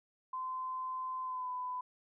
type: tone with pitch glide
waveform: sine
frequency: 1030 to 1001.8 Hz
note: C6 to B5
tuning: -28 to +24 cents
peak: -36 dBFS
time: 0.33-1.81 s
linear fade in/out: 5 ms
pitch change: -48 cents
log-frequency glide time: 1.23-1.5 s
effects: none